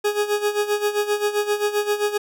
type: tone with tremolo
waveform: 40% pulse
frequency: 415.3 Hz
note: G#4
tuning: in tune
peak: -16 dBFS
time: 0.04-2.18 s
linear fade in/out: 10 ms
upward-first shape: sine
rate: 7.6 Hz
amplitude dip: 75%
effects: none